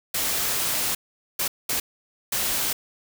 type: noise bursts at uneven times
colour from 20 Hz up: white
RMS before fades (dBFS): -25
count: 4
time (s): 0.14-0.95 / 1.39-1.48 / 1.69-1.8 / 2.32-2.73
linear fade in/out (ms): 5
effects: none